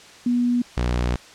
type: tone pair in turn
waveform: sine / sawtooth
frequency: 243 / 60.75 Hz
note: B3 / B1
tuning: -28 / -28 cents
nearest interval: 2 octaves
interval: 2400 cents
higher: first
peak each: -17 / -16 dBFS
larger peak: second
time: 0.26-0.62 / 0.77-1.16 s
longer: second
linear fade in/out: 5 ms
effects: white hiss -45 dBFS RMS until 1.34 s + low-pass 6000 Hz 12 dB/octave